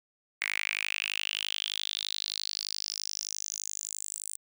sawtooth tone with high-pass filter sweep, 51.6 Hz, G#1, 10 cents flat, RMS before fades -35 dBFS, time 0.41-4.37 s, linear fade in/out 5 ms, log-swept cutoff 2100 to 8500 Hz, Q 6.4, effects none

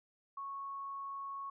sine tone, 1104 Hz, C#6, 7 cents flat, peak -40 dBFS, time 0.37-1.5 s, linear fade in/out 5 ms, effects none

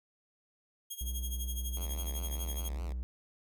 5% pulse tone with tremolo, 3256 Hz, G#7, 35 cents flat, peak -29 dBFS, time 0.9-2.69 s, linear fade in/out 10 ms, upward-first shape sine, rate 12 Hz, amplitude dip 80%
triangle tone, 61.74 Hz, B1, in tune, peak -32 dBFS, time 1.01-3.03 s, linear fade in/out 0 ms
5% pulse tone with vibrato, 78.7 Hz, D#2, 20 cents sharp, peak -36 dBFS, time 1.76-2.93 s, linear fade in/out 10 ms, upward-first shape sine, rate 4.9 Hz, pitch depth 200 cents each way
effects none

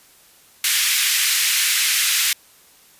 pink high-pass noise, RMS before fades -18 dBFS, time 0.64-2.33 s, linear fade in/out 2 ms, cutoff 1900 Hz, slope 24 dB/octave, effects white hiss -51 dBFS RMS until 2.99 s + resampled to 32000 Hz

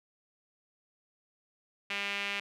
sawtooth tone with band-pass filter, 200.7 Hz, G3, 41 cents sharp, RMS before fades -35 dBFS, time 1.9-2.4 s, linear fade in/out 5 ms, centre 2500 Hz, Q 3.1, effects none

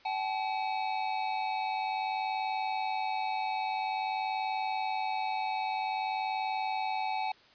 square tone pair together, 760 / 860.5 Hz, F#5 / A5, +46 / -39 cents, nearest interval major second, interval 215 cents, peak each -34 / -34 dBFS, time 0.05-7.32 s, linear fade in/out 5 ms, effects white hiss -59 dBFS RMS until 7.54 s + resampled to 11025 Hz

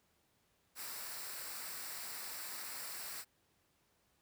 white noise with comb filter, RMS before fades -45 dBFS, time 0.75-3.25 s, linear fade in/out 50 ms, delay 0.31 ms, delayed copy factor -0.55, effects pink hiss -75 dBFS RMS until 4.21 s + high-pass 60 Hz 12 dB/octave

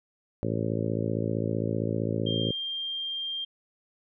harmonic tone, 55.4 Hz, A1, 13 cents sharp, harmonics 2 / 3 / 4 / 5 / 6 / 7 / 8 / 9 / 10, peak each -31 / -33 / -34 / -35 / -36 / -36 / -37 / -38 / -38 dBFS, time 0.43-2.51 s, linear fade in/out 0 ms
sine tone, 3191 Hz, G7, 30 cents sharp, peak -30 dBFS, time 2.26-3.45 s, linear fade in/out 10 ms
effects none

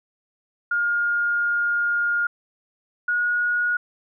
sine tone pair in turn, 1418 / 1447 Hz, F6 / F#6, +26 / -39 cents, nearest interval unison, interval 35 cents, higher second, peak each -19 dBFS, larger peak neither, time 0.71-2.27 / 3.08-3.77 s, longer first, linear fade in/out 5 ms, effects none

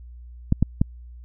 clicks, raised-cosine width 5 ms, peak -5 dBFS, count 3, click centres 0.524 / 0.626 / 0.815 s, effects added 60 Hz sine -39 dBFS peak until 1.24 s

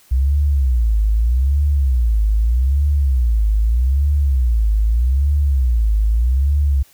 sine tone with vibrato, 61.74 Hz, B1, in tune, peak -12 dBFS, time 0.11-6.83 s, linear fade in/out 10 ms, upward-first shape sine, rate 0.81 Hz, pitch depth 280 cents each way, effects white hiss -51 dBFS RMS until 6.93 s

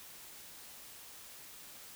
silence, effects white hiss -52 dBFS RMS until 1.95 s

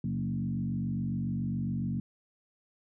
sine tone with frequency modulation, 177.7 Hz, F3, 30 cents sharp, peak -29 dBFS, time 0.04-2 s, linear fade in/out 2 ms, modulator 47.2 Hz, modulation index 1.5, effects none

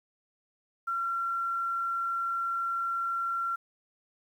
sine tone, 1366 Hz, F6, 39 cents flat, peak -28 dBFS, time 0.87-3.56 s, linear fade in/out 10 ms, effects 10-bit

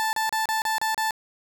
30% pulse tone bursts, 880 Hz, A5, in tune, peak -20 dBFS, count 7, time 0-1.108 s, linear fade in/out 0 ms, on 130 ms, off 33 ms, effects none

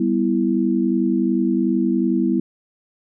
sine chord, E minor, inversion first, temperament equal, 196 / 246.9 / 329.6 Hz, G3 / B3 / E4, 0 / 0 / 0 cents, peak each -21 / -20 / -20 dBFS, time 0-2.4 s, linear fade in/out 5 ms, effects none

